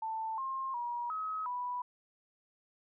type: tone with pitch steps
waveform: sine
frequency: 887 / 1064 / 957 / 1275 / 985 Hz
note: A5 / C6 / A#5 / D#6 / B5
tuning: +14 / +29 / +45 / +42 / -5 cents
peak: -34 dBFS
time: 0.02-1.82 s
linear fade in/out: 5 ms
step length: 360 ms
effects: none